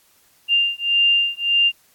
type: beating tone pair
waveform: sine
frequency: 2794 / 2795.7 Hz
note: F7 / F7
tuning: 0 / +1 cents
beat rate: 1.7 Hz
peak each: -18 dBFS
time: 0.48-1.72 s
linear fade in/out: 50 ms
effects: white hiss -57 dBFS RMS until 1.94 s + AAC 64 kbps